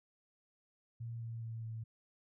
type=tone with pitch steps; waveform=sine; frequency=116.2 / 114.87 / 113.55 / 112.24 Hz; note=A#2 / A#2 / A#2 / A2; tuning=-5 / -25 / -45 / +35 cents; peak=-40 dBFS; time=1-1.84 s; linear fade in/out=10 ms; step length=210 ms; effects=none